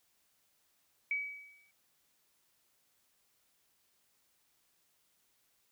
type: tone with exponential decay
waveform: sine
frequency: 2277 Hz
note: C#7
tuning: 46 cents sharp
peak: -29 dBFS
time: 1.11-1.71 s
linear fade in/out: 2 ms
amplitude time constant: 130 ms
effects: white hiss -74 dBFS RMS until 5.71 s